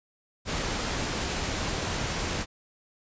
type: noise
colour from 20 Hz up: pink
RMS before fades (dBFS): -30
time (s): 0.45-2.46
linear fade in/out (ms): 50
effects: resampled to 16000 Hz